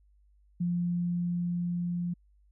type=tone with level ramp; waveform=sine; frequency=174.61 Hz; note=F3; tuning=in tune; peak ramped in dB=-26 to -29 dBFS; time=0.6-2.14 s; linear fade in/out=10 ms; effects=added 50 Hz sine -60 dBFS peak until 2.51 s